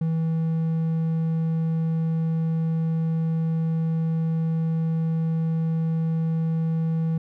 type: tone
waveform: triangle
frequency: 162.3 Hz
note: E3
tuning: 27 cents flat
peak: -19 dBFS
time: 0.01-7.18 s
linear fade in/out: 5 ms
effects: none